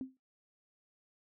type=tone with exponential decay; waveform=sine; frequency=261.6 Hz; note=C4; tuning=in tune; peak=-33 dBFS; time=0.01-0.17 s; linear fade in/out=1 ms; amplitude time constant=33 ms; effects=noise-tail reverb RT60 0.2 s tail -20 dB re dry